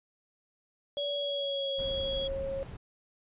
sine tone, 3322 Hz, G#7, in tune, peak -33 dBFS, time 0.97-2.28 s, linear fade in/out 10 ms
sine tone with pitch glide, 573 to 543.3 Hz, D5 to C#5, -43 to -35 cents, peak -32 dBFS, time 0.97-2.63 s, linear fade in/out 0 ms, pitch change -92 cents, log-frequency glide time 1.17-1.84 s
brown noise, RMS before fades -41 dBFS, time 1.78-2.77 s, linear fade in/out 10 ms
effects resampled to 8000 Hz

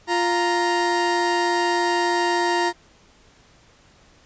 30% pulse tone pair together, 349.2 / 932.3 Hz, F4 / A#5, 0 / 0 cents, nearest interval octave + perfect fourth, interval 1700 cents, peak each -19 dBFS, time 0.07-2.73 s, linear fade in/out 50 ms, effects pink hiss -54 dBFS RMS until 4.25 s + resampled to 16000 Hz

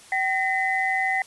sine tone cluster, 767 / 1847 / 2020 Hz, G5 / A#6 / B6, -38 / -16 / +39 cents, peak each -25 / -28 / -24 dBFS, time 0.12-1.22 s, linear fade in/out 2 ms, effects white hiss -48 dBFS RMS until 1.26 s + resampled to 24000 Hz

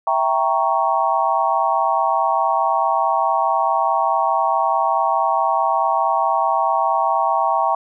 sine chord, E diminished seventh, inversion none, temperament equal, 659.3 / 784 / 932.3 / 1108.7 Hz, E5 / G5 / Bb5 / Db6, 0 / 0 / 0 / 0 cents, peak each -22 / -20 / -20 / -21 dBFS, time 0.07-7.75 s, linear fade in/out 2 ms, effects none

